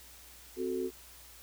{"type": "chord", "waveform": "sine", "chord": "F# diminished", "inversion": "second", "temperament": "equal", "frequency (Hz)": [261.6, 370, 440], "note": ["C4", "F#4", "A4"], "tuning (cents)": [0, 0, 0], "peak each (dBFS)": [-38, -33, -38], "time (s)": [0.56, 0.91], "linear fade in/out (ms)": 50, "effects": ["added 60 Hz sine -59 dBFS peak until 1.42 s", "white hiss -54 dBFS RMS until 1.42 s"]}